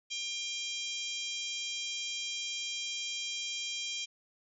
harmonic tone with a mistuned harmonic, 799 Hz, G5, 33 cents sharp, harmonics 3 / 4 / 5 / 6 / 7 / 8 / 9, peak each -42 / -38 / -46 / -47 / -43 / -46 / -46 dBFS, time 0.1-4.06 s, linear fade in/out 20 ms, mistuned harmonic 5, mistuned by -27 cents, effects none

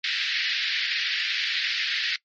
pink band-pass noise, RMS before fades -27 dBFS, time 0.04-2.16 s, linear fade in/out 2 ms, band 1700 to 4800 Hz, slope 48 dB/octave, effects noise-tail reverb RT60 0.1 s tail -22 dB re dry + MP3 32 kbps

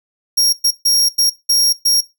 sawtooth tone bursts at uneven times, 5588 Hz, F8, in tune, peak -8 dBFS, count 6, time 0.37-0.53 / 0.64-0.71 / 0.85-1.09 / 1.18-1.3 / 1.49-1.73 / 1.85-2.01 s, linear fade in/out 10 ms, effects noise-tail reverb RT60 0.2 s tail -17 dB re dry

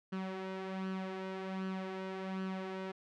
sawtooth tone with flanger, 189.4 Hz, F#3, 41 cents sharp, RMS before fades -40 dBFS, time 0.12-2.92 s, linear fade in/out 10 ms, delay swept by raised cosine 0.67 to 3.27 ms, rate 1.3 Hz, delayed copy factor +0.55, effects low-pass 3000 Hz 12 dB/octave

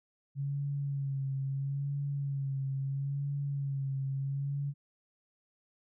sine tone with vibrato, 138.59 Hz, C#3, in tune, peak -31 dBFS, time 0.35-4.74 s, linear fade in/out 50 ms, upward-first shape sine, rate 0.75 Hz, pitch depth 40 cents each way, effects none

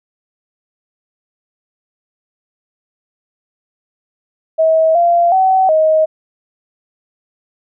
sine tone with pitch steps, 642 / 689 / 758 / 629 Hz, E5 / F5 / F#5 / D#5, -46 / -24 / +42 / +19 cents, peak -8 dBFS, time 4.58-6.06 s, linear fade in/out 20 ms, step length 370 ms, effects none

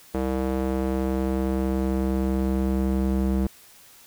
square tone with band-pass filter sweep, 65.41 Hz, C2, in tune, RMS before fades -24 dBFS, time 0.14-3.47 s, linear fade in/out 5 ms, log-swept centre 430 to 220 Hz, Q 1, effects white hiss -51 dBFS RMS until 4.06 s

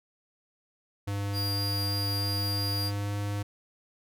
square tone with pitch glide, 100.6 to 102 Hz, G2 to G#2, +45 to -31 cents, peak -30 dBFS, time 1.07-3.43 s, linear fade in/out 10 ms, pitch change +24 cents, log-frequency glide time 2.65-3.16 s
45% pulse tone, 4801 Hz, D8, 37 cents sharp, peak -30 dBFS, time 1.33-2.92 s, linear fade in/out 50 ms
effects none

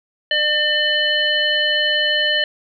harmonic tone, 601 Hz, D5, 40 cents sharp, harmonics 1 / 3 / 5 / 7, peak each -24 / -19 / -18 / -27 dBFS, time 0.31-2.44 s, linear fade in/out 2 ms, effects none

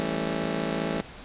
20% pulse chord, A dominant seventh, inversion second, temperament just, 165 / 198 / 220 / 275 Hz, E3 / G3 / A3 / C#4, +2 / +18 / 0 / -14 cents, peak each -27 / -29 / -27 / -28 dBFS, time 0-1.01 s, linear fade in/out 0 ms, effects pink hiss -44 dBFS RMS until 1.24 s + resampled to 8000 Hz

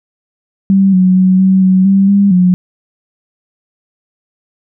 sine tone with pitch steps, 194.2 / 184.7 / 186.2 / 189.6 / 187.1 / 195.1 / 199.9 / 180.9 Hz, G3 / F#3 / F#3 / F#3 / F#3 / G3 / G3 / F#3, -16 / -3 / +11 / +43 / +20 / -8 / +34 / -39 cents, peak -5 dBFS, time 0.7-2.54 s, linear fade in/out 0 ms, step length 230 ms, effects none

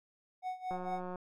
triangle tone with tremolo, 740 Hz, F#5, in tune, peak -32 dBFS, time 0.42-1.02 s, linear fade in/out 50 ms, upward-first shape sine, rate 4.4 Hz, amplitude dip 85%
click train, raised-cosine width 1 ms, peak -29 dBFS, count 82, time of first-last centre 0.71-1.158 s, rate 181 Hz
effects none

